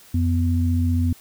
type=tone pair together; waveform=sine; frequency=87.7 / 248.1 Hz; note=F2 / B3; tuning=+8 / +8 cents; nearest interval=octave + tritone; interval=1800 cents; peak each=-18 / -23 dBFS; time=0.14-1.13 s; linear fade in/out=5 ms; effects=white hiss -49 dBFS RMS until 1.2 s